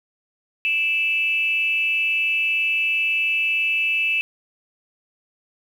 sine tone with frequency modulation, 2637 Hz, E7, in tune, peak -18 dBFS, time 0.65-4.21 s, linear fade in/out 0 ms, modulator 282 Hz, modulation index 0.45, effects 8-bit

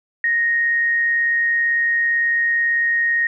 sine tone with amplitude modulation, 1864.7 Hz, A#6, in tune, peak -14 dBFS, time 0.24-3.27 s, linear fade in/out 2 ms, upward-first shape sine, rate 138 Hz, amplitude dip 25%, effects none

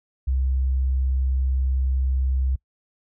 sine tone, 65.41 Hz, C2, in tune, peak -19 dBFS, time 0.27-2.56 s, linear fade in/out 10 ms, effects noise-tail reverb RT60 0.1 s tail -23 dB re dry

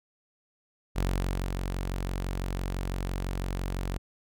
sawtooth tone with ADSR envelope, 45.96 Hz, F#1, 11 cents flat, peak -21 dBFS, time 0.95-3.98 s, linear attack 30 ms, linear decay 530 ms, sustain -5 dB, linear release 7 ms, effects none

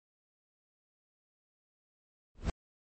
brown noise with exponential growth, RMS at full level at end -24 dBFS, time 2.35-2.5 s, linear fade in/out 2 ms, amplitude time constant 31 ms, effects MP3 32 kbps

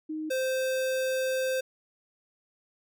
sine / square tone pair in turn, 311.1 / 520.9 Hz, D#4 / C5, 0 / -8 cents, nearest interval major sixth, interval 892 cents, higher second, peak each -31 / -27 dBFS, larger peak second, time 0.09-0.3 / 0.3-1.61 s, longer second, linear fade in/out 10 ms, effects none

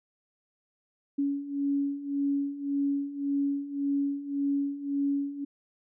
sine beating tone pair, 280 / 281.8 Hz, C#4 / C#4, +18 / +29 cents, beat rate 1.8 Hz, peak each -32 / -28 dBFS, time 1.18-5.45 s, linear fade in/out 10 ms, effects none

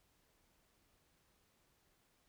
silence, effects pink hiss -75 dBFS RMS until 2.28 s

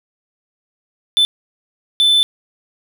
triangle tone bursts at uneven times, 3520 Hz, A7, in tune, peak -8 dBFS, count 2, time 1.17-1.25 / 2-2.23 s, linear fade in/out 0 ms, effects none

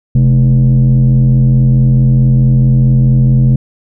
sine tone with frequency modulation, 130.8 Hz, C3, in tune, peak -3 dBFS, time 0.15-3.56 s, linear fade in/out 5 ms, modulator 84.6 Hz, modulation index 0.66, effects tanh soft clip ceiling -3 dBFS

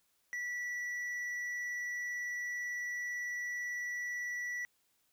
triangle tone with hard clipping, 1953 Hz, B6, 20 cents flat, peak -37 dBFS, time 0.33-4.65 s, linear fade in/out 0 ms, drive 7 dB, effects white hiss -75 dBFS RMS until 5.12 s

